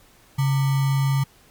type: tone with sample-and-hold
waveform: sine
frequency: 137 Hz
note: C#3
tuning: 20 cents flat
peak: -17 dBFS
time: 0.38-1.24 s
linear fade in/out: 10 ms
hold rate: 1050 Hz
effects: pink hiss -54 dBFS RMS until 1.5 s + MP3 96 kbps